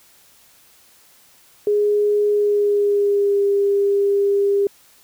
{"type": "tone with pitch glide", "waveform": "sine", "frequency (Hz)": [414.7, 401], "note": ["G#4", "G4"], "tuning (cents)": [-3, 39], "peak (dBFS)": -14, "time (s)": [1.67, 4.67], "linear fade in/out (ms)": 2, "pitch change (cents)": -58, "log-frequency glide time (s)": [2.31, 3.44], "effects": ["white hiss -52 dBFS RMS until 5.03 s"]}